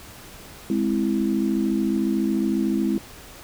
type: chord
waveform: sine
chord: Ab augmented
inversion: none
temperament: equal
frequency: 207.7 / 261.6 / 329.6 Hz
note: Ab3 / C4 / E4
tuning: 0 / 0 / 0 cents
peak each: -23 / -25 / -24 dBFS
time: 0.7-2.98 s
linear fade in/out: 2 ms
effects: pink hiss -43 dBFS RMS until 3.43 s